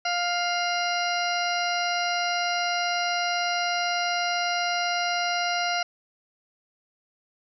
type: harmonic tone with a mistuned harmonic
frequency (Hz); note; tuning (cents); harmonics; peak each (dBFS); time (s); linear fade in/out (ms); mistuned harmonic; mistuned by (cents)
702; F5; +9; 1 / 2 / 3 / 4 / 6 / 7 / 8; -27 / -30 / -32 / -33 / -35 / -35 / -36; 0.05-5.83; 5; 6; -44
effects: none